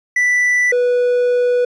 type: tone pair in turn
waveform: triangle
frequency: 1975.5 / 491 Hz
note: B6 / B4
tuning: 0 / -10 cents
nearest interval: 2 octaves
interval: 2410 cents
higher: first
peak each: -10 dBFS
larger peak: neither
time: 0.16-0.72 / 0.72-1.65 s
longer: second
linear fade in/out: 5 ms
effects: resampled to 22050 Hz